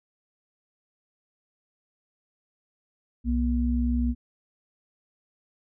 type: tone pair together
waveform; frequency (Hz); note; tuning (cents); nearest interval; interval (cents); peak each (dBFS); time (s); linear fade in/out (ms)
sine; 63.65 / 240.3; C2 / B3; -47 / -47; octave + major seventh; 2300; -24 / -25; 3.24-4.15; 50
effects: none